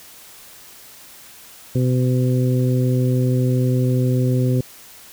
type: harmonic tone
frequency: 126.8 Hz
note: B2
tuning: 46 cents sharp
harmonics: 1 / 2 / 3 / 4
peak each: -16 / -22 / -26 / -28 dBFS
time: 1.75-4.61 s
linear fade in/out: 5 ms
effects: white hiss -43 dBFS RMS until 5.12 s